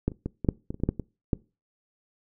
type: clicks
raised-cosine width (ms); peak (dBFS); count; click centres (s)
3; -11 / -27 / -17 / -17 / -7 / -19 / -25 / -29 / -11 / -10 / -18 / -10; 12; 0.08 / 0.118 / 0.26 / 0.447 / 0.488 / 0.705 / 0.744 / 0.801 / 0.836 / 0.89 / 0.997 / 1.332
effects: noise-tail reverb RT60 0.3 s tail -23 dB re dry